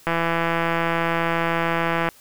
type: click train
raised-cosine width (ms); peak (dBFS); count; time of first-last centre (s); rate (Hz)
0.5; -7; 338; 0.07-2.088; 167
effects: white hiss -51 dBFS RMS until 2.2 s